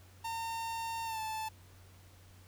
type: tone with pitch glide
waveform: 45% pulse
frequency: 911 to 876.9 Hz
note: A#5 to A5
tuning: -40 to -6 cents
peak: -36 dBFS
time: 0.24-1.49 s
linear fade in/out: 10 ms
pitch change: -66 cents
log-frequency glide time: 1.05-1.2 s
effects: added 92 Hz sine -56 dBFS peak until 2.47 s + pink hiss -62 dBFS RMS until 2.47 s